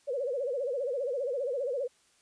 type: tone with vibrato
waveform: sine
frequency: 523.3 Hz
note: C5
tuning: in tune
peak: -29 dBFS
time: 0.07-1.88 s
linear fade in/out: 20 ms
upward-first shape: sine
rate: 15 Hz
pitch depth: 170 cents each way
effects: white hiss -66 dBFS RMS until 2.21 s + resampled to 22050 Hz